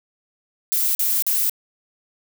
violet noise bursts, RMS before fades -20 dBFS, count 3, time 0.72-1.496 s, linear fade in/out 0 ms, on 230 ms, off 43 ms, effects none

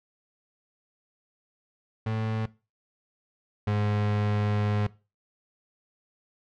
35% pulse tone pair in turn, 110.3 / 104.16 Hz, A2 / G#2, +5 / +6 cents, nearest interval minor second, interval 99 cents, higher first, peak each -25 / -22 dBFS, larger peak second, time 2.06-2.46 / 3.67-4.87 s, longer second, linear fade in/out 5 ms, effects noise-tail reverb RT60 0.3 s tail -20 dB re dry + low-pass 3000 Hz 12 dB/octave

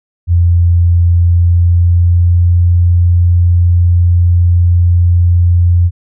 sine tone with pitch glide, 86.3 to 87.35 Hz, F2 to F2, -20 to +1 cents, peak -5 dBFS, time 0.27-5.91 s, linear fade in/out 50 ms, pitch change +21 cents, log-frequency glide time 1.08-2.56 s, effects none

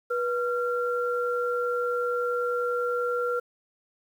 sine tone pair together, 486.6 / 1376.3 Hz, B4 / F6, -26 / -26 cents, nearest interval octave + tritone, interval 1800 cents, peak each -26 / -29 dBFS, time 0.1-3.4 s, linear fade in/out 10 ms, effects 9-bit

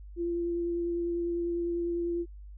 sine tone with vibrato, 343.1 Hz, F4, 31 cents flat, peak -28 dBFS, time 0.16-2.26 s, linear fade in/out 50 ms, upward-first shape triangle, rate 10 Hz, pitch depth 13 cents each way, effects added 50 Hz sine -43 dBFS peak until 2.57 s

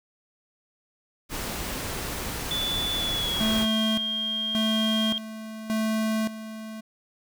pink noise, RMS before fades -32 dBFS, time 1.29-3.67 s, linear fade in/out 50 ms
sine tone with pitch glide, 3470 to 3219 Hz, A7 to G7, -25 to +45 cents, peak -26 dBFS, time 2.51-5.18 s, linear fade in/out 0 ms, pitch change -130 cents, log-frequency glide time 2.93-3.71 s
square tone with tremolo, 219.3 Hz, A3, 6 cents flat, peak -24 dBFS, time 3.4-6.81 s, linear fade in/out 10 ms, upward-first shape square, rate 0.87 Hz, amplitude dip 75%
effects none

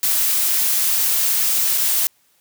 blue noise with dropouts, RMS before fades -18 dBFS, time 0.03-2.07 s, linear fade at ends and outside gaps 0 ms, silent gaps 1.777-1.781 s, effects white hiss -60 dBFS RMS until 2.4 s + high-pass 60 Hz 12 dB/octave

